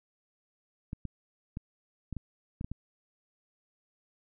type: clicks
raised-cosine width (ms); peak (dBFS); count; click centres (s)
5; -24; 8; 0.931 / 1.053 / 1.571 / 2.127 / 2.167 / 2.611 / 2.645 / 2.716
effects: none